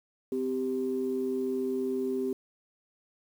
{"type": "tone pair together", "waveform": "sine", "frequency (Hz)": [257.3, 392], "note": ["C4", "G4"], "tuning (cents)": [-29, 0], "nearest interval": "perfect fifth", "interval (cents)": 729, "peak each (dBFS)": [-31, -29], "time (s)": [0.32, 2.33], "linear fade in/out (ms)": 2, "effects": ["tanh soft clip ceiling -20 dBFS", "9-bit"]}